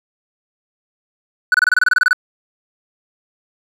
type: tone bursts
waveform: triangle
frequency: 1486 Hz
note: F#6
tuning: 7 cents sharp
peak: -7 dBFS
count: 13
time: 1.52-2.131 s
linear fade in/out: 2 ms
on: 23 ms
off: 26 ms
effects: none